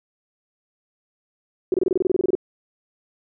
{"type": "tone bursts", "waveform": "sine", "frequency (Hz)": 370, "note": "F#4", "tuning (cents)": 0, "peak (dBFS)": -15, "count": 14, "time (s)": [1.72, 2.352], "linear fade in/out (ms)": 2, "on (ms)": 21, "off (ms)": 26, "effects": []}